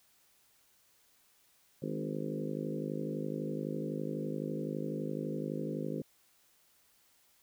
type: harmonic tone with a mistuned harmonic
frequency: 51.91 Hz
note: G#1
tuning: in tune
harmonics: 3 / 4 / 5 / 6 / 7 / 8 / 9 / 10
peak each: -40 / -41 / -42 / -43 / -43 / -44 / -45 / -45 dBFS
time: 1.82-6.02 s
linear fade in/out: 5 ms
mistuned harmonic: 5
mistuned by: +18 cents
effects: white hiss -68 dBFS RMS until 7.42 s